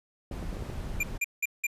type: noise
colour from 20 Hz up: brown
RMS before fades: -36 dBFS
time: 0.31-1.18 s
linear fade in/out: 10 ms
type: clicks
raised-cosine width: 2 ms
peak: -26 dBFS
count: 6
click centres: 0.313 / 0.427 / 0.529 / 0.569 / 0.624 / 0.7 s
type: tone bursts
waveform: square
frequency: 2391 Hz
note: D7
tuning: 30 cents sharp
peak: -26 dBFS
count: 4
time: 1-1.668 s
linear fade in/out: 5 ms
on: 32 ms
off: 180 ms
effects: resampled to 32000 Hz